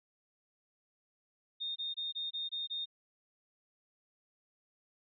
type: tone bursts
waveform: sine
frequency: 3669 Hz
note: A#7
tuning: 28 cents flat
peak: -35 dBFS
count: 7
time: 1.6-2.858 s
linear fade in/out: 20 ms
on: 160 ms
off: 23 ms
effects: none